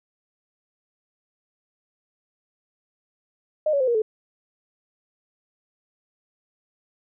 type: tone with pitch steps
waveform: sine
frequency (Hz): 614 / 563 / 516.3 / 473.5 / 434.2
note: D#5 / C#5 / C5 / A#4 / A4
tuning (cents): -23 / +27 / -23 / +27 / -23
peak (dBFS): -18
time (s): 3.66-4.02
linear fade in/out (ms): 5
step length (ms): 72
effects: none